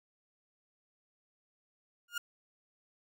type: tone with exponential growth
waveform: 30% pulse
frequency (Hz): 1419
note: F6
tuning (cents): +27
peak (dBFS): -28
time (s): 2.08-2.18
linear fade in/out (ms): 5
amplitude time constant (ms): 20
effects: none